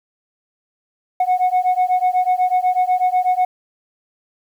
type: beating tone pair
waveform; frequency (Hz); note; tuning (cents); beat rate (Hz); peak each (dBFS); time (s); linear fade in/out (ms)
sine; 729 / 737.1; F#5 / F#5; -26 / -7; 8.1; -15; 1.2-3.45; 5
effects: tanh soft clip ceiling -11 dBFS + 8-bit